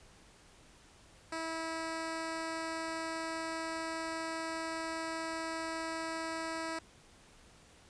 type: tone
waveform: 10% pulse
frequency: 325 Hz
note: E4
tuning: 24 cents flat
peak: -28 dBFS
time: 1.32-6.79 s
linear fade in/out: 5 ms
effects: pink hiss -60 dBFS RMS until 7.89 s + resampled to 22050 Hz